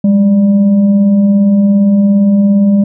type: tone with frequency modulation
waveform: sine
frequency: 202.2 Hz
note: G#3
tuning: 46 cents flat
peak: -5 dBFS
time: 0.04-2.84 s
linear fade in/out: 5 ms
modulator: 387 Hz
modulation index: 0.31
effects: none